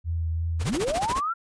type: tone with vibrato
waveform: sine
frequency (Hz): 82.41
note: E2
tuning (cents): 0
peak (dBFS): -24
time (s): 0.04-0.67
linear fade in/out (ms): 50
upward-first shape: triangle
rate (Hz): 2.9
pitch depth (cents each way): 26
type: noise with tremolo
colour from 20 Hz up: pink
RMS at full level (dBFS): -28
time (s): 0.59-1.22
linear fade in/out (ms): 50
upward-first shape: sine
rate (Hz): 14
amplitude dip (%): 90
type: linear sweep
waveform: sine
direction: up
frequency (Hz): 64.6 to 1400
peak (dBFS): -24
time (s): 0.63-1.34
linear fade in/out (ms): 20
effects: resampled to 22050 Hz